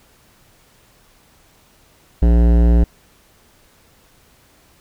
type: tone with hard clipping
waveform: sine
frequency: 58.27 Hz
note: A#1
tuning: in tune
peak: -11 dBFS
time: 2.22-2.84 s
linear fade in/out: 5 ms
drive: 16 dB
effects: pink hiss -53 dBFS RMS until 4.8 s